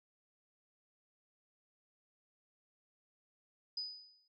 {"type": "tone with exponential decay", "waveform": "sine", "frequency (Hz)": 4978, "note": "D#8", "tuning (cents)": 0, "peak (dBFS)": -35, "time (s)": [3.77, 4.28], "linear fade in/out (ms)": 5, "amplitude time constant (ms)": 110, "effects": []}